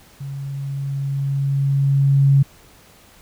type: tone with level ramp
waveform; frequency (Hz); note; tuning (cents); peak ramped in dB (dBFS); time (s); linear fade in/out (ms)
sine; 138.4; C#3; -2; -27 to -9; 0.2-2.43; 10
effects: pink hiss -49 dBFS RMS until 3.21 s